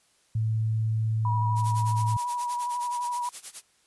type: tone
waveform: sine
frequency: 110.5 Hz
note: A2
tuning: 8 cents sharp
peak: -23 dBFS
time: 0.35-2.17 s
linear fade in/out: 5 ms
type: tone with vibrato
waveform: sine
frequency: 970 Hz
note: B5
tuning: 31 cents flat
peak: -27 dBFS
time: 1.25-3.29 s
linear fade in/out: 2 ms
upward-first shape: square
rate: 12 Hz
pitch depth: 19 cents each way
type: noise with tremolo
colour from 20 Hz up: blue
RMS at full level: -35 dBFS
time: 1.55-3.63 s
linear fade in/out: 50 ms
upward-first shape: sine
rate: 9.5 Hz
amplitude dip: 90%
effects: white hiss -65 dBFS RMS until 3.86 s + resampled to 24000 Hz